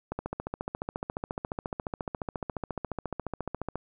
click train, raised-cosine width 1 ms, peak -18 dBFS, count 53, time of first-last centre 0.12-3.756 s, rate 14.3 Hz, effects none

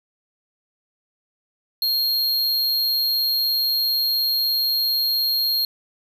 square tone, 4239 Hz, C8, 22 cents sharp, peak -19 dBFS, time 1.82-5.65 s, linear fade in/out 2 ms, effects none

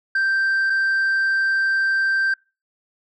sine tone pair in turn, 1568 / 1568 Hz, G6 / G6, 0 / 0 cents, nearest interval unison, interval 0 cents, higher neither, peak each -14 dBFS, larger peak neither, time 0.15-0.7 / 0.7-2.34 s, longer second, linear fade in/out 5 ms, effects noise-tail reverb RT60 0.3 s tail -26 dB re dry + tanh soft clip ceiling -16 dBFS

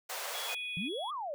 pink high-pass noise, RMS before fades -39 dBFS, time 0.09-0.55 s, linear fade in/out 10 ms, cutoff 490 Hz, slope 48 dB/octave
triangle tone with tremolo, 3358 Hz, G#7, 18 cents sharp, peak -38 dBFS, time 0.34-1.11 s, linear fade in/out 10 ms, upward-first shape triangle, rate 2.2 Hz, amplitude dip 25%
sine tone, 2482 Hz, D#7, 5 cents flat, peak -37 dBFS, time 0.48-0.89 s, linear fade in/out 20 ms
sine exponential two-way sweep, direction up then down, 158.8 to 1244.5 to 548 Hz, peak -35 dBFS, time 0.77-1.34 s, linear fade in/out 0 ms, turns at 1.12 s
effects none

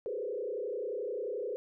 sine tone with frequency modulation, 456 Hz, A#4, 38 cents flat, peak -33 dBFS, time 0.06-1.56 s, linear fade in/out 0 ms, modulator 31.4 Hz, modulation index 2.1, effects none

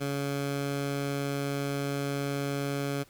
15% pulse tone, 140.6 Hz, C#3, 25 cents sharp, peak -23 dBFS, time 0-3.04 s, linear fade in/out 20 ms, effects pink hiss -59 dBFS RMS until 3.09 s

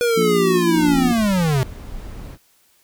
square linear sweep, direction down, 485.2 to 124.8 Hz, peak -16 dBFS, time 0.01-1.63 s, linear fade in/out 0 ms
harmonic tone, 58 Hz, A#1, 8 cents flat, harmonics 3 / 4 / 5 / 6, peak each -21 / -23 / -26 / -26 dBFS, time 0.16-1.13 s, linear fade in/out 20 ms
brown noise, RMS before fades -33 dBFS, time 0.74-2.38 s, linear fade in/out 50 ms
effects white hiss -58 dBFS RMS until 2.83 s

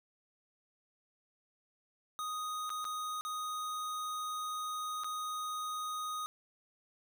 square tone with dropouts, 1244.5 Hz, D#6, in tune, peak -37 dBFS, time 2.19-6.26 s, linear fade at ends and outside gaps 0 ms, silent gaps 2.694-2.702 / 2.844-2.851 / 3.21-3.25 / 5.036-5.044 s, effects none

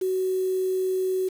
sine tone with quantisation, 374.1 Hz, F#4, 19 cents sharp, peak -22 dBFS, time 0.01-1.29 s, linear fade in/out 10 ms, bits 7, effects none

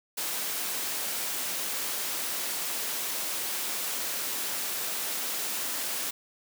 white high-pass noise, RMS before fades -32 dBFS, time 0.17-6.11 s, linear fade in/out 10 ms, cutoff 220 Hz, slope 12 dB/octave, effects none

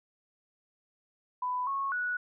sine tone with pitch steps, 997 / 1098 / 1469 Hz, B5 / C#6 / F#6, +16 / -17 / -13 cents, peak -29 dBFS, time 1.42-2.17 s, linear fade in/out 5 ms, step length 250 ms, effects none

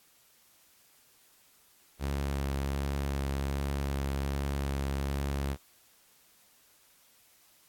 sawtooth tone with vibrato, 69.3 Hz, C#2, in tune, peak -26 dBFS, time 1.99-5.57 s, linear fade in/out 50 ms, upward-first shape sine, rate 1.3 Hz, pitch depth 14 cents each way, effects white hiss -63 dBFS RMS until 7.68 s + AAC 64 kbps

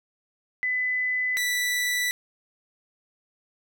sine / sawtooth tone pair in turn, 2005 / 1971.7 Hz, B6 / B6, +26 / -3 cents, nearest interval unison, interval 29 cents, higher first, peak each -23 / -20 dBFS, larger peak second, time 0.63-1.37 / 1.37-2.11 s, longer neither, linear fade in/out 0 ms, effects none

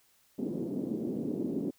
pink band-pass noise, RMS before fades -34 dBFS, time 0.38-1.71 s, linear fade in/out 10 ms, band 200 to 370 Hz, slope 24 dB/octave, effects white hiss -67 dBFS RMS until 1.78 s

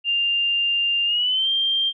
sine tone with pitch glide, 2796 to 3175 Hz, F7 to G7, +1 to +21 cents, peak -18 dBFS, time 0.04-1.93 s, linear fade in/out 50 ms, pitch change +220 cents, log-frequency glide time 1.05-1.49 s, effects none

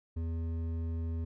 sine tone with hard clipping, 82.41 Hz, E2, in tune, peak -34 dBFS, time 0.16-1.25 s, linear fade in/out 10 ms, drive 9 dB, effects none

